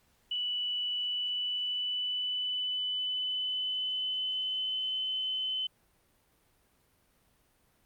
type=tone with pitch glide; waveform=sine; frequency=2960 to 3043 Hz; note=F#7 to F#7; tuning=0 to +48 cents; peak=-30 dBFS; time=0.31-5.67 s; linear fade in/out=5 ms; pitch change=+48 cents; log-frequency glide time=0.94-4.95 s; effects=pink hiss -69 dBFS RMS until 7.85 s + Opus 48 kbps